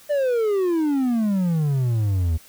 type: exponential sweep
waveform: triangle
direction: down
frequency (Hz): 600 to 77.78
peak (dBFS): -16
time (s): 0.09-2.38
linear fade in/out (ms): 20
effects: white hiss -49 dBFS RMS until 2.48 s